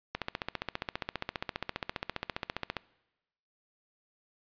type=click train; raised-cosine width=0.3 ms; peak=-16 dBFS; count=40; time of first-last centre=0.15-2.767 s; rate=14.9 Hz; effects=noise-tail reverb RT60 1.0 s tail -22 dB re dry + resampled to 11025 Hz